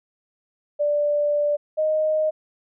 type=tone pair in turn; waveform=sine; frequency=587.3 / 620.8 Hz; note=D5 / D#5; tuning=0 / -4 cents; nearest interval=minor second; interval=96 cents; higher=second; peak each=-18 dBFS; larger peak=neither; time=0.79-1.57 / 1.77-2.31 s; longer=first; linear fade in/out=20 ms; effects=none